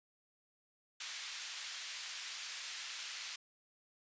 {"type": "band-pass noise", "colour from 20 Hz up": "white", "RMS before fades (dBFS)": -45, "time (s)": [1, 3.36], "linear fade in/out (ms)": 5, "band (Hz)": [1700, 5500], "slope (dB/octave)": 12, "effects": ["resampled to 16000 Hz"]}